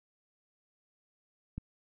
click, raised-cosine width 5 ms, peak -25 dBFS, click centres 1.58 s, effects none

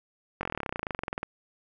slowing click train, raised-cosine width 0.5 ms, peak -16 dBFS, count 25, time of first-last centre 0.41-1.231 s, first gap 21 ms, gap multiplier 1.04, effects none

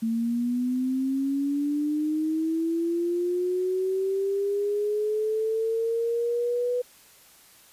sine linear sweep, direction up, 224.2 to 494.6 Hz, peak -23 dBFS, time 0.02-6.82 s, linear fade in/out 10 ms, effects white hiss -54 dBFS RMS until 7.72 s + resampled to 32000 Hz

